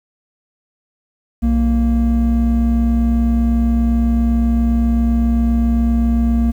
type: tone pair together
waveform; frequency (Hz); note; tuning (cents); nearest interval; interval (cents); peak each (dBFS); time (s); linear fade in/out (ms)
triangle; 61.3 / 231.4; B1 / A#3; -12 / -13; octave + major seventh; 2299; -12; 1.42-6.52; 20
effects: tanh soft clip ceiling -4 dBFS + 8-bit